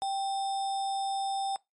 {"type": "tone with sample-and-hold", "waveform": "sine", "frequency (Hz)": 784, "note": "G5", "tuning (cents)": 0, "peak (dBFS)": -28, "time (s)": [0.02, 1.56], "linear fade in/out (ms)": 0, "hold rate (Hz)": 4410, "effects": ["noise-tail reverb RT60 0.2 s tail -23 dB re dry", "MP3 48 kbps"]}